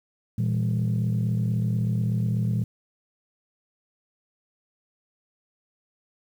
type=chord; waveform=sine; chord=E diminished; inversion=second; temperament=equal with one note detuned; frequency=116.54 / 164.81 / 201 Hz; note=Bb2 / E3 / G3; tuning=0 / 0 / +44 cents; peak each=-22 / -27 / -28 dBFS; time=0.38-2.64 s; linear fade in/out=5 ms; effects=tanh soft clip ceiling -17 dBFS + 9-bit